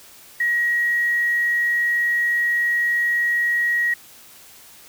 sine tone with quantisation, 1900 Hz, A#6, 33 cents sharp, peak -17 dBFS, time 0.4-3.94 s, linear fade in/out 5 ms, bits 7, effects white hiss -46 dBFS RMS until 4.88 s

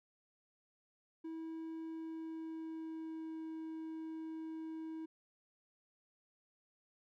triangle tone with pitch glide, 323.8 to 320.1 Hz, E4 to D#4, -31 to +49 cents, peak -40 dBFS, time 1.24-5.06 s, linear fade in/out 10 ms, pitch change -20 cents, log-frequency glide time 1.86-3.46 s, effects none

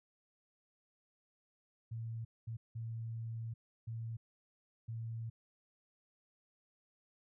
sine tone bursts at uneven times, 113.9 Hz, A#2, 40 cents flat, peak -39 dBFS, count 5, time 1.91-2.25 / 2.47-2.57 / 2.75-3.54 / 3.87-4.17 / 4.88-5.3 s, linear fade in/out 10 ms, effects none

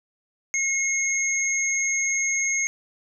sine tone pair together, 2163 / 6470 Hz, C#7 / G#8, -43 / -46 cents, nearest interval octave + perfect fifth, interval 1897 cents, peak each -24 dBFS, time 0.54-2.67 s, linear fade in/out 0 ms, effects none

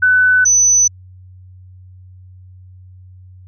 sine tone pair in turn, 1500 / 6000 Hz, F#6 / F#8, +23 / +23 cents, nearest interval 2 octaves, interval 2400 cents, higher second, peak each -8 dBFS, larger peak neither, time 0.02-0.45 / 0.45-0.88 s, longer neither, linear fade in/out 10 ms, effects added 92 Hz sine -37 dBFS peak until 3.47 s

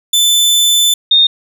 sawtooth / sine tone pair in turn, 3520 / 3671 Hz, A7 / A#7, 0 / -27 cents, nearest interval minor second, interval 73 cents, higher second, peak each -5 dBFS, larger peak neither, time 0.13-0.94 / 1.11-1.27 s, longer first, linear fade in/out 5 ms, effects none

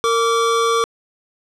square tone pair together, 460 / 1159.1 Hz, A#4 / D6, -23 / -23 cents, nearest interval octave + major third, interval 1600 cents, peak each -18 dBFS, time 0.04-0.84 s, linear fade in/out 0 ms, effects low-pass 8000 Hz 12 dB/octave

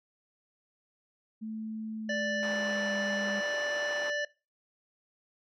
sine tone with pitch glide, 219.2 to 204.5 Hz, A3 to G#3, -6 to -26 cents, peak -35 dBFS, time 1.41-3.41 s, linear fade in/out 20 ms, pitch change -120 cents, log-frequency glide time 1.97-2.96 s
harmonic tone, 587.3 Hz, D5, in tune, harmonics 1 / 3 / 5 / 7 / 9 / 10, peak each -33 / -32 / -42 / -50 / -50 / -49 dBFS, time 2.09-4.25 s, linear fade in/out 5 ms
white band-pass noise, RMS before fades -43 dBFS, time 2.43-4.1 s, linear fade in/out 0 ms, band 380 to 1400 Hz, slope 12 dB/octave
effects noise-tail reverb RT60 0.3 s tail -21 dB re dry

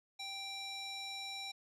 square tone with band-pass filter, 784 Hz, G5, in tune, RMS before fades -44 dBFS, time 0.19-1.52 s, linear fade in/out 10 ms, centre 4100 Hz, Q 1.9, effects resampled to 32000 Hz

